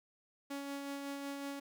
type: tone with tremolo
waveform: sawtooth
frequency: 280 Hz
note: C#4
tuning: 18 cents sharp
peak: -35 dBFS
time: 0.5-1.6 s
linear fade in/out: 10 ms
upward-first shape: sine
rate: 5.4 Hz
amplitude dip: 30%
effects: none